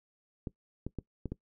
clicks, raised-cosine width 3 ms, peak -23 dBFS, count 5, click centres 0.472 / 0.866 / 0.987 / 1.257 / 1.32 s, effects noise-tail reverb RT60 0.1 s tail -20 dB re dry

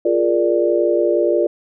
sine chord, Bb dominant seventh, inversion second, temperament equal, 349.2 / 415.3 / 466.2 / 587.3 Hz, F4 / Ab4 / Bb4 / D5, 0 / 0 / 0 / 0 cents, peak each -17 / -22 / -20 / -18 dBFS, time 0.05-1.47 s, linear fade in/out 5 ms, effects none

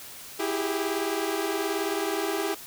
sawtooth tone cluster, 328.6 / 389.3 / 408.2 Hz, E4 / G4 / G#4, -5 / -12 / -30 cents, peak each -27 dBFS, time 0.39-2.55 s, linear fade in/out 10 ms, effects white hiss -43 dBFS RMS until 2.66 s

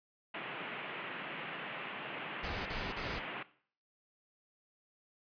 white band-pass noise, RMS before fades -43 dBFS, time 0.34-3.43 s, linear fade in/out 5 ms, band 130 to 2900 Hz, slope 48 dB/octave
pink noise bursts, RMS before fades -40 dBFS, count 3, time 2.43-3.192 s, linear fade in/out 10 ms, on 230 ms, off 36 ms
effects noise-tail reverb RT60 0.5 s tail -17 dB re dry + resampled to 11025 Hz

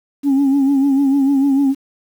sine tone with vibrato, 275.2 Hz, C#4, 12 cents flat, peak -9 dBFS, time 0.23-1.75 s, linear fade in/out 50 ms, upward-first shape triangle, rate 6.7 Hz, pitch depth 69 cents each way, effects tanh soft clip ceiling -9 dBFS + 7-bit

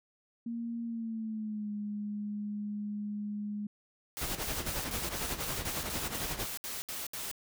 sine tone with pitch glide, 233 to 207.6 Hz, A#3 to G#3, -1 to 0 cents, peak -34 dBFS, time 0.46-3.67 s, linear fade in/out 5 ms, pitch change -199 cents, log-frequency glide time 0.84-1.71 s
white noise bursts, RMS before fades -39 dBFS, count 13, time 4.17-7.314 s, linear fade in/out 0 ms, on 180 ms, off 67 ms
pink noise with tremolo, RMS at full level -35 dBFS, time 4.21-6.46 s, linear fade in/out 5 ms, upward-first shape sine, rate 11 Hz, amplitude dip 65%
effects none

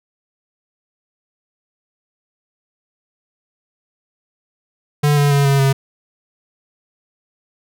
square tone with pitch steps, 146.83 / 144.06 / 141.34 / 138.67 / 136.05 Hz, D3 / D3 / C#3 / C#3 / C#3, 0 / -33 / +34 / +1 / -32 cents, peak -12 dBFS, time 5.03-5.73 s, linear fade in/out 10 ms, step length 140 ms, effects none

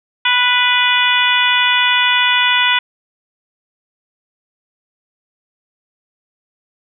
harmonic tone with a mistuned harmonic, 492.1 Hz, B4, 6 cents flat, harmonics 2 / 3 / 4 / 5 / 6 / 7, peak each -18 / -18 / -18 / -18 / -18 / -18 dBFS, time 0.25-2.79 s, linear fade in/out 5 ms, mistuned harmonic 4, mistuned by +18 cents, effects none

